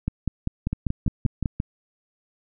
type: two click trains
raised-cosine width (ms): 5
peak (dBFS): -11 / -12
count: 8 / 6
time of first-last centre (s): 0.08-1.458 / 0.73-1.601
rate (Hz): 5.08 / 5.74
effects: none